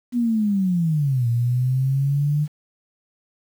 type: linear two-way sweep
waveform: sine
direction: down then up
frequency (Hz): 246.9 to 116.54 to 151.2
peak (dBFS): -17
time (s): 0.12-2.48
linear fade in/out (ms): 50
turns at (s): 1.28
effects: 8-bit